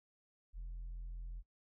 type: tone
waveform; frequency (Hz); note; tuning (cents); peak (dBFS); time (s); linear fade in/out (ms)
sine; 42.51; F1; -46; -40; 0.53-1.43; 50
effects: noise-tail reverb RT60 0.1 s tail -26 dB re dry + tanh soft clip ceiling -41 dBFS